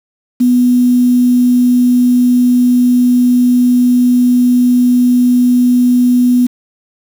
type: tone with quantisation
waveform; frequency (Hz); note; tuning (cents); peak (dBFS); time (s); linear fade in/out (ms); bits
sine; 246.9; B3; 0; -6; 0.4-6.47; 10; 5
effects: none